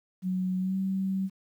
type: tone with pitch glide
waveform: sine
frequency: 185 to 191.52 Hz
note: F#3 to G3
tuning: 0 to -40 cents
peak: -26 dBFS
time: 0.22-1.3 s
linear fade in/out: 50 ms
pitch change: +60 cents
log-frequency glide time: 0.59-0.77 s
effects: 10-bit